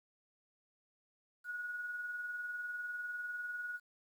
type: tone with tremolo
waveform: sine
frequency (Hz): 1456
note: F#6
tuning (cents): -28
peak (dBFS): -37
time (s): 1.44-3.8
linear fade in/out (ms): 50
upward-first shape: sine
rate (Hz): 20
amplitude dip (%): 40
effects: 11-bit